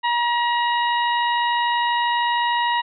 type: harmonic tone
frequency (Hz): 953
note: A#5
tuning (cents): +38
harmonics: 1 / 2 / 3 / 4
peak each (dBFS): -19 / -25 / -29 / -31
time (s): 0.03-2.82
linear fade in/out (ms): 20
effects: none